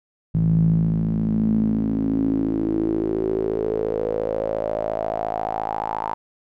sawtooth tone with band-pass filter sweep, 54.3 Hz, A1, 22 cents flat, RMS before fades -22 dBFS, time 0.34-6.14 s, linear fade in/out 0 ms, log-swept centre 150 to 920 Hz, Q 7.4, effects none

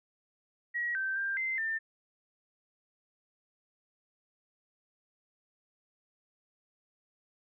sine tone with pitch steps, 1909 / 1554 / 1588 / 2075 / 1794 Hz, A#6 / G6 / G6 / C7 / A6, +41 / -16 / +22 / -15 / +33 cents, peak -30 dBFS, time 0.74-1.79 s, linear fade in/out 20 ms, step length 210 ms, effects none

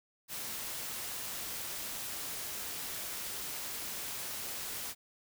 white noise, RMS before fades -40 dBFS, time 0.28-4.95 s, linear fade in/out 50 ms, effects none

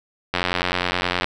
click train, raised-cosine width 0.3 ms, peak -4 dBFS, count 82, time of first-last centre 0.34-1.244 s, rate 89.6 Hz, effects none

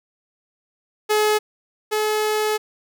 sawtooth tone pair in turn, 425.2 / 427.7 Hz, G#4 / A4, +41 / -49 cents, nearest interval unison, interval 10 cents, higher second, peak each -12 / -15 dBFS, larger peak first, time 1.09-1.39 / 1.91-2.58 s, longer second, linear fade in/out 20 ms, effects none

